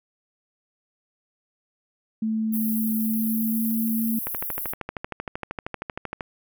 sine tone with pitch glide, 220 to 224.5 Hz, A3 to A3, 0 to +35 cents, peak -22 dBFS, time 2.22-4.19 s, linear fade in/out 5 ms, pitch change +35 cents, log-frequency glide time 3.01-3.75 s
pink high-pass noise, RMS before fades -31 dBFS, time 2.52-4.74 s, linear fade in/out 20 ms, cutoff 11000 Hz, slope 96 dB/octave
click train, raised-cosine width 0.5 ms, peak -15 dBFS, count 26, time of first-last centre 4.27-6.208 s, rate 12.9 Hz
effects none

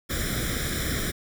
pink noise with comb filter, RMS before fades -28 dBFS, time 0.09-1.12 s, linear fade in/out 20 ms, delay 0.55 ms, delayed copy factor +0.95, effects none

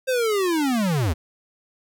square linear sweep, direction down, 530 to 70.4 Hz, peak -20 dBFS, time 0.07-1.14 s, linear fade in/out 20 ms, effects none

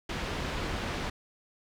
pink low-pass noise, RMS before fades -34 dBFS, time 0.09-1.1 s, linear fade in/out 5 ms, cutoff 3900 Hz, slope 12 dB/octave, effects none

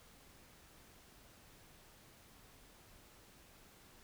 silence, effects pink hiss -62 dBFS RMS until 4.03 s

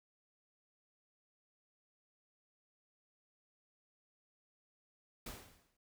pink noise with exponential decay, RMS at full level -44 dBFS, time 5.26-5.77 s, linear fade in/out 5 ms, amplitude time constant 110 ms, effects noise-tail reverb RT60 0.1 s tail -20 dB re dry

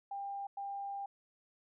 sine tone bursts at uneven times, 797 Hz, G5, 28 cents sharp, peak -38 dBFS, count 2, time 0.11-0.47 / 0.57-1.06 s, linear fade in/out 5 ms, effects none

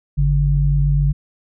sine tone pair together, 50.84 / 143.8 Hz, G#1 / D3, -36 / -36 cents, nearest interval octave + tritone, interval 1800 cents, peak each -16 / -15 dBFS, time 0.17-1.13 s, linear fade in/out 20 ms, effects none

